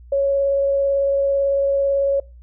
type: tone with vibrato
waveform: sine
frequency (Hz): 554.4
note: C#5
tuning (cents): 0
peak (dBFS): -15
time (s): 0.12-2.2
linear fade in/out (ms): 5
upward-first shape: triangle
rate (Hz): 18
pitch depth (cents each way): 11
effects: noise-tail reverb RT60 0.3 s tail -23 dB re dry + added 60 Hz sine -40 dBFS peak until 2.42 s